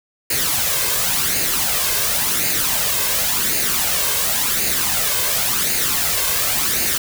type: noise with flanger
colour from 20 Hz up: white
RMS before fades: -19 dBFS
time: 0.3-6.98 s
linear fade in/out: 5 ms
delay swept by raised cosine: 0.44 to 1.94 ms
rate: 0.92 Hz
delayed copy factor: +0.55
effects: none